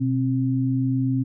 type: tone pair together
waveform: sine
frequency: 125.6 / 265.2 Hz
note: B2 / C4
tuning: +30 / +23 cents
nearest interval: octave + minor second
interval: 1293 cents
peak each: -22 dBFS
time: 0-1.24 s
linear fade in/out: 20 ms
effects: none